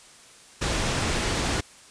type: low-pass noise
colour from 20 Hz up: pink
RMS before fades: -26 dBFS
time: 0.61-1.61 s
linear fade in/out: 10 ms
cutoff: 8500 Hz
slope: 12 dB/octave
effects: white hiss -50 dBFS RMS until 1.9 s + resampled to 22050 Hz